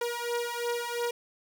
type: beating tone pair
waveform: sawtooth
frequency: 474.9 / 477.8 Hz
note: A#4 / A#4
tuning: +32 / +43 cents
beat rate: 2.9 Hz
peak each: -29 dBFS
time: 0.01-1.11 s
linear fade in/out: 5 ms
effects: none